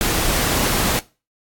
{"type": "noise", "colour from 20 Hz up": "pink", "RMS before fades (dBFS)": -19, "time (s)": [0.01, 0.99], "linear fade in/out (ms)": 0, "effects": ["noise-tail reverb RT60 0.3 s tail -20 dB re dry", "AAC 64 kbps"]}